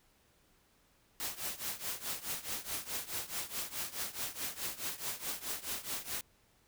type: noise with tremolo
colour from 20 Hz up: white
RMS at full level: -36 dBFS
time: 1.2-6.21 s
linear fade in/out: 0 ms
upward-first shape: triangle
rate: 4.7 Hz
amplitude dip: 90%
effects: pink hiss -69 dBFS RMS until 6.67 s